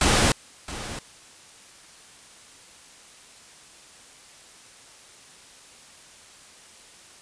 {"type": "noise with echo", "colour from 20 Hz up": "pink", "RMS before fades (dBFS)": -19, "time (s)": [0.01, 0.32], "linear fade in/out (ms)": 2, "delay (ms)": 670, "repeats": 1, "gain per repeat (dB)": -15, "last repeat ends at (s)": 0.99, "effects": ["white hiss -49 dBFS RMS until 7.21 s", "resampled to 22050 Hz"]}